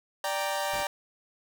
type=chord; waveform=sawtooth; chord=G minor; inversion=second; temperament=equal; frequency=587.3 / 784 / 932.3 Hz; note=D5 / G5 / Bb5; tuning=0 / 0 / 0 cents; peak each=-28 / -29 / -30 dBFS; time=0.24-0.87 s; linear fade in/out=2 ms
type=noise; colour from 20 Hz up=pink; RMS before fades=-42 dBFS; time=0.73-0.83 s; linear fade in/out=2 ms
effects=none